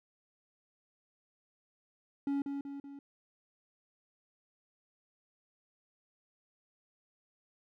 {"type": "tone with echo", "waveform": "triangle", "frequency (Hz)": 280, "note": "C#4", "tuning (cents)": 18, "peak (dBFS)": -28, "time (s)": [2.27, 2.42], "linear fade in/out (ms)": 2, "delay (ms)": 190, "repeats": 3, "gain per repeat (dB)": -5, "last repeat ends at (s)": 2.99, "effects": []}